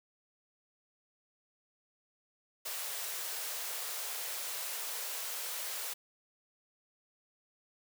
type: high-pass noise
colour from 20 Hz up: white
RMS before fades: -39 dBFS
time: 2.65-5.94 s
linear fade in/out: 10 ms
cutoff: 420 Hz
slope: 48 dB/octave
effects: none